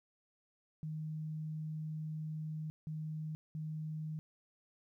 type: tone bursts at uneven times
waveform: sine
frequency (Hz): 155.56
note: D#3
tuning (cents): 0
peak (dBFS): -38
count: 3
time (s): 0.83-2.7 / 2.87-3.35 / 3.55-4.19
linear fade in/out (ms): 0
effects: 13-bit